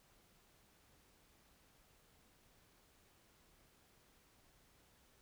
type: silence
effects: pink hiss -70 dBFS RMS until 5.21 s